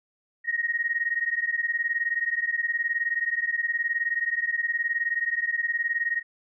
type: beating tone pair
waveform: sine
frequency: 1864.7 / 1883.7 Hz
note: A#6 / A#6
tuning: 0 / +18 cents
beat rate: 19 Hz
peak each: -27 dBFS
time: 0.44-6.23 s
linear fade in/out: 50 ms
effects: none